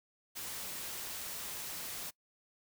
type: noise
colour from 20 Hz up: white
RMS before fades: -42 dBFS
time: 0.35-2.11 s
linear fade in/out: 20 ms
effects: noise-tail reverb RT60 0.1 s tail -23 dB re dry